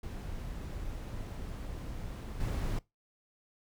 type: noise with level steps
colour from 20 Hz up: brown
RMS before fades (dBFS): -40 / -33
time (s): 0.03-2.79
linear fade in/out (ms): 5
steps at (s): 2.4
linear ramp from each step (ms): 5
effects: noise-tail reverb RT60 0.2 s tail -22 dB re dry